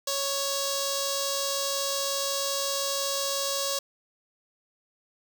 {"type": "tone with notch filter", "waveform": "5% pulse", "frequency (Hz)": 554.4, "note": "C#5", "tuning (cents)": 0, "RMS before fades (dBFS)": -29, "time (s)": [0.07, 3.79], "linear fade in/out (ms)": 5, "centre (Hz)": 2100, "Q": 0.6, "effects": ["8-bit"]}